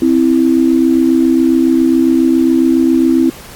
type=tone pair together; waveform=sine; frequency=261.6 / 328.9 Hz; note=C4 / E4; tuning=0 / -4 cents; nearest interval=major third; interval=396 cents; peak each=-10 dBFS; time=0.02-3.3 s; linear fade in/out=2 ms; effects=pink hiss -34 dBFS RMS until 3.55 s + AAC 64 kbps